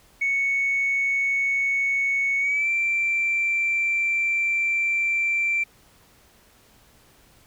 sine tone with pitch glide, 2217 to 2349 Hz, C#7 to D7, 0 to 0 cents, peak -19 dBFS, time 0.21-5.64 s, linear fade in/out 10 ms, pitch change +100 cents, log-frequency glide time 2.39-2.69 s, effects tanh soft clip ceiling -16 dBFS + pink hiss -56 dBFS RMS until 7.46 s

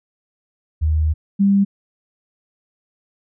sine tone pair in turn, 77.78 / 198.5 Hz, D#2 / G3, 0 / +22 cents, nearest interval octave + major third, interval 1622 cents, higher second, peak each -14 / -11 dBFS, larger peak second, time 0.81-1.14 / 1.39-1.65 s, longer first, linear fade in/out 20 ms, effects none

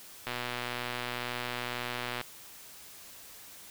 click train, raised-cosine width 0.3 ms, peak -18 dBFS, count 238, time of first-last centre 0.27-2.213 s, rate 122 Hz, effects white hiss -50 dBFS RMS until 3.7 s

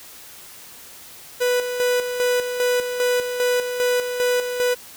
45% pulse tone with tremolo, 493.9 Hz, B4, in tune, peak -17 dBFS, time 1.4-4.75 s, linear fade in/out 20 ms, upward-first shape square, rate 2.5 Hz, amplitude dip 55%, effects white hiss -42 dBFS RMS until 4.96 s

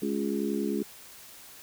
harmonic tone with a mistuned harmonic, 70.2 Hz, C#2, 22 cents sharp, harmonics 3 / 4 / 5 / 6, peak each -31 / -32 / -33 / -34 dBFS, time 0.02-0.83 s, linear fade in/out 5 ms, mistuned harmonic 6, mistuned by -32 cents, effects white hiss -49 dBFS RMS until 1.62 s

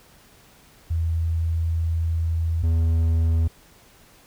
sine / triangle tone pair in turn, 82.41 / 81.84 Hz, E2 / E2, 0 / -12 cents, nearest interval unison, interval 12 cents, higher first, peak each -20 / -15 dBFS, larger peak second, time 0.9-2.63 / 2.63-3.48 s, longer first, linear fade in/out 10 ms, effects pink hiss -53 dBFS RMS until 4.26 s

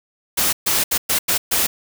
white noise bursts at uneven times, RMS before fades -18 dBFS, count 6, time 0.37-0.53 / 0.66-0.84 / 0.91-0.98 / 1.09-1.19 / 1.28-1.38 / 1.51-1.67 s, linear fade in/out 10 ms, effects none

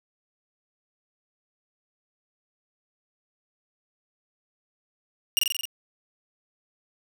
sawtooth tone with echo, 2840 Hz, F7, 28 cents sharp, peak -15 dBFS, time 5.37-5.39 s, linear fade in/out 0 ms, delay 44 ms, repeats 6, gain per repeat -2 dB, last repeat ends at 5.654 s, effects none

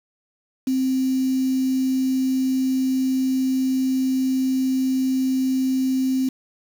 sine tone with quantisation, 261.6 Hz, C4, in tune, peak -18 dBFS, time 0.67-6.29 s, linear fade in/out 5 ms, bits 6, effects none

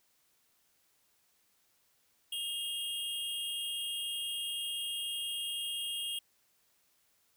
square tone pair together, 2833 / 3245 Hz, F7 / G#7, +24 / -41 cents, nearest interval major second, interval 235 cents, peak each -39 / -38 dBFS, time 2.32-6.19 s, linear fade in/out 5 ms, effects white hiss -72 dBFS RMS until 7.36 s

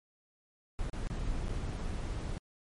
brown noise with dropouts, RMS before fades -35 dBFS, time 0.79-2.38 s, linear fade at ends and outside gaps 0 ms, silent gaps 0.896-0.931 / 1.071-1.1 / 1.482-1.492 s, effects MP3 48 kbps

